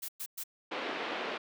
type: noise bursts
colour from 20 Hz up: blue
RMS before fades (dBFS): -39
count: 3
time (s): 0.02-0.438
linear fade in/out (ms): 10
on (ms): 66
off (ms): 110
type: band-pass noise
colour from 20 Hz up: pink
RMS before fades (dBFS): -37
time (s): 0.71-1.38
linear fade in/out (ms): 10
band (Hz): 290 to 3500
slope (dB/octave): 24
effects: none